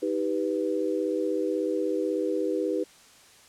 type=chord; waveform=sine; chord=Eb augmented; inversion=none; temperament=equal with one note detuned; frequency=315.7 / 392 / 493.9 Hz; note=Eb4 / G4 / B4; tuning=+25 / 0 / 0 cents; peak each=-29 dBFS; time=0.02-2.84 s; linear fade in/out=10 ms; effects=white hiss -54 dBFS RMS until 3.48 s + low-pass 9000 Hz 12 dB/octave